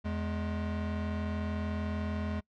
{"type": "tone pair together", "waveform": "square", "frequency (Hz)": [83.34, 210], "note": ["E2", "G#3"], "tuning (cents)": [19, 19], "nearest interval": "octave + major third", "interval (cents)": 1600, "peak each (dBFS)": [-35, -36], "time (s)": [0.04, 2.41], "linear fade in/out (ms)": 20, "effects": ["noise-tail reverb RT60 0.1 s tail -24 dB re dry", "low-pass 3000 Hz 12 dB/octave"]}